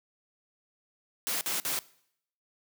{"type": "noise bursts", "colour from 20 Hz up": "white", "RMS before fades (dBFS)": -31, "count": 3, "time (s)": [1.27, 1.79], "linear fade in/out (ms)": 0, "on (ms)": 140, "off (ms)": 50, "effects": ["noise-tail reverb RT60 0.7 s tail -21 dB re dry", "high-pass 150 Hz 12 dB/octave"]}